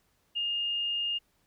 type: tone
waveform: sine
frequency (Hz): 2830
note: F7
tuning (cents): +22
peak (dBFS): -28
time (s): 0.35-1.19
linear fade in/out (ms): 20
effects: pink hiss -71 dBFS RMS until 1.46 s